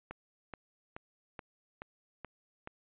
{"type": "click train", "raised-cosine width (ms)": 0.5, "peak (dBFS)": -27, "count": 7, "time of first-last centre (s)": [0.11, 2.674], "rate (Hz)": 2.34, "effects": ["resampled to 8000 Hz"]}